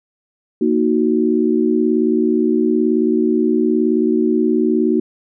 sine chord, D# minor, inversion second, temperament equal, 233.1 / 311.1 / 370 Hz, A#3 / D#4 / F#4, 0 / 0 / 0 cents, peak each -17 dBFS, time 0.61-5 s, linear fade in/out 5 ms, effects none

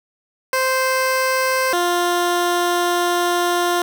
15% pulse tone pair in turn, 521 / 350.7 Hz, C5 / F4, -7 / +7 cents, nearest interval perfect fifth, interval 686 cents, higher first, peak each -10 dBFS, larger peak neither, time 0.53-1.73 / 1.73-3.82 s, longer second, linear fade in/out 2 ms, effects none

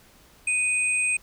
sine tone pair together, 2489 / 8389 Hz, D#7 / C9, 0 / +4 cents, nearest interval octave + major sixth, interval 2104 cents, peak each -22 / -27 dBFS, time 0.47-1.17 s, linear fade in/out 5 ms, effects pink hiss -55 dBFS RMS until 1.22 s

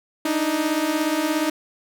sawtooth beating tone pair, 297.6 / 314.6 Hz, D4 / D#4, +23 / +19 cents, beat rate 17 Hz, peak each -21 / -18 dBFS, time 0.25-1.5 s, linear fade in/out 5 ms, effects none

